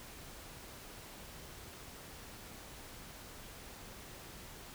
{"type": "silence", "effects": ["pink hiss -51 dBFS RMS until 4.74 s"]}